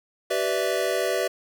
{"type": "chord", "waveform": "square", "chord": "E minor seventh", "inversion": "first", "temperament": "equal with one note detuned", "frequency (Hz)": [384.2, 493.9, 587.3, 659.3], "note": ["G4", "B4", "D5", "E5"], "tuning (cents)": [-35, 0, 0, 0], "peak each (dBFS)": -29, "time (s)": [0.3, 1.28], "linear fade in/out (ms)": 10, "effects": []}